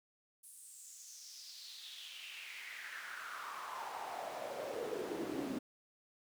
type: noise with high-pass filter sweep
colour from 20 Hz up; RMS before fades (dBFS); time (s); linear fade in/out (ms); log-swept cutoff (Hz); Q
brown; -45; 0.43-5.59; 10; 10000 to 270; 4.2
effects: none